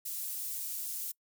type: high-pass noise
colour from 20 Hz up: pink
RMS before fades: -38 dBFS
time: 0.05-1.12 s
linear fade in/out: 10 ms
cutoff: 11000 Hz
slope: 12 dB/octave
effects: noise-tail reverb RT60 0.1 s tail -24 dB re dry